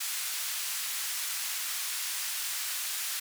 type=band-pass noise; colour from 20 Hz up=white; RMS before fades=-34 dBFS; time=0-3.2 s; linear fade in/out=10 ms; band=1400 to 14000 Hz; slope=12 dB/octave; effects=none